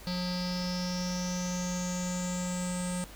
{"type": "tone with low-pass filter sweep", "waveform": "square", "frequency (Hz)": 180, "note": "F#3", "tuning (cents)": -47, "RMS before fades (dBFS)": -33, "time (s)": [0.07, 3.04], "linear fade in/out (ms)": 0, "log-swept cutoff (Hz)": [4600, 8500], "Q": 9.6, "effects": ["added 50 Hz sine -48 dBFS peak until 3.15 s", "pink hiss -50 dBFS RMS until 3.15 s"]}